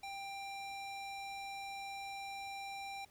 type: tone with band-pass filter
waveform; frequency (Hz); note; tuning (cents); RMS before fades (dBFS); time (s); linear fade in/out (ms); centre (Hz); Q
square; 790; G5; +13; -45; 0.03-3.05; 5; 2700; 0.52
effects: pink hiss -67 dBFS RMS until 3.1 s